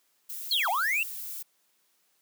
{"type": "noise", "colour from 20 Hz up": "violet", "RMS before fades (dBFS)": -38, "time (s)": [0.29, 1.43], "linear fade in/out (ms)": 10}
{"type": "linear two-way sweep", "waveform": "triangle", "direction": "down then up", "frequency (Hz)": [4435, 659.3, 2793], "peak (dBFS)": -23, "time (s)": [0.51, 1.03], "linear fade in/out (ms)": 2, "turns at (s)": 0.69}
{"type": "tone with exponential decay", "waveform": "triangle", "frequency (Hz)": 3273, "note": "G#7", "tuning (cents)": -26, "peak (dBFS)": -25, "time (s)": [0.52, 0.87], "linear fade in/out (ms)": 5, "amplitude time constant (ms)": 74}
{"effects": ["white hiss -70 dBFS RMS until 2.21 s", "high-pass 200 Hz 12 dB/octave"]}